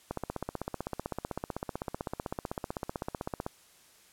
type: click train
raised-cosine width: 1 ms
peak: -19 dBFS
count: 54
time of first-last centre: 0.11-3.464 s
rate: 15.8 Hz
effects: white hiss -60 dBFS RMS until 4.12 s + low-pass 12000 Hz 12 dB/octave